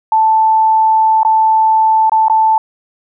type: tone with dropouts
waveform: sine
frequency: 880 Hz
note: A5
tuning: in tune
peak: -7 dBFS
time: 0.12-2.58 s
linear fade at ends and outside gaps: 2 ms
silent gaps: 1.232-1.249 / 2.096-2.119 / 2.283-2.298 s
effects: none